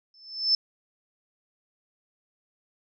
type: tone with exponential growth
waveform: sine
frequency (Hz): 5274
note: E8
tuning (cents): 0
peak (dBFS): -16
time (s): 0.14-0.55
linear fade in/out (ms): 2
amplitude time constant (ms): 89
effects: none